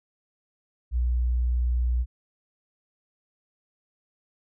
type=tone; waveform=sine; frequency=60.8 Hz; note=B1; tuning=26 cents flat; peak=-21 dBFS; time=0.91-2.06 s; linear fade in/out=50 ms; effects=none